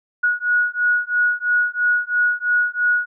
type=beating tone pair; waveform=sine; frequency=1455 / 1458 Hz; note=F#6 / F#6; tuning=-29 / -26 cents; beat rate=3 Hz; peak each=-19 dBFS; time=0.23-3.06 s; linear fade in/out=10 ms; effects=none